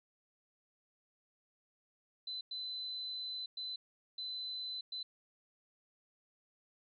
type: tone bursts at uneven times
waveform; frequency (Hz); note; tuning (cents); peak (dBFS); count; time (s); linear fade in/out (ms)
sine; 4026; B7; +33; -39; 5; 2.27-2.41 / 2.51-3.46 / 3.57-3.76 / 4.18-4.81 / 4.92-5.03; 5
effects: none